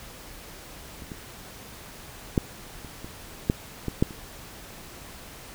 clicks, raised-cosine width 3 ms, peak -27 / -24 / -7 / -29 / -25 / -7 / -15 / -6 / -26 dBFS, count 9, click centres 1.022 / 1.118 / 2.378 / 2.847 / 3.045 / 3.499 / 3.883 / 4.025 / 4.108 s, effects pink hiss -44 dBFS RMS until 5.54 s

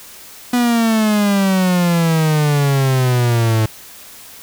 45% pulse exponential sweep, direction down, 246.9 to 108.5 Hz, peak -12 dBFS, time 0.53-3.66 s, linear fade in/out 5 ms, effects white hiss -38 dBFS RMS until 4.42 s

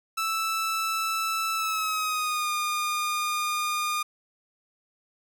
sawtooth tone with pitch glide, 1318.5 to 1216.1 Hz, E6 to D#6, 0 to -40 cents, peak -22 dBFS, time 0.17-4.03 s, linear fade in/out 10 ms, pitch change -140 cents, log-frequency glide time 1.55-2.5 s, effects none

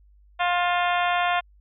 harmonic tone with a mistuned harmonic, 353 Hz, F4, 19 cents sharp, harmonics 2 / 3 / 4 / 5 / 6 / 7 / 8 / 9 / 10, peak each -23 / -27 / -29 / -31 / -33 / -34 / -35 / -36 / -37 dBFS, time 0.39-1.41 s, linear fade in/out 20 ms, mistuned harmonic 8, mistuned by -48 cents, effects added 50 Hz sine -52 dBFS peak until 1.6 s

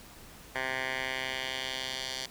10% pulse tone with band-pass filter sweep, 130.81 Hz, C3, in tune, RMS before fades -35 dBFS, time 0.55-2.26 s, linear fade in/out 5 ms, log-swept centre 1700 to 4500 Hz, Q 1.7, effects pink hiss -51 dBFS RMS until 2.3 s

